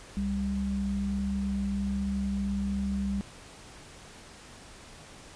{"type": "tone pair together", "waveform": "sine", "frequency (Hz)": [66.4, 197.89], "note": ["C2", "G3"], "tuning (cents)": [26, 17], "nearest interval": "octave + perfect fifth", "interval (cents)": 1891, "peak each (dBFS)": [-34, -28], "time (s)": [0.17, 3.21], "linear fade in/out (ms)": 0, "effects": ["pink hiss -49 dBFS RMS until 5.35 s", "resampled to 22050 Hz"]}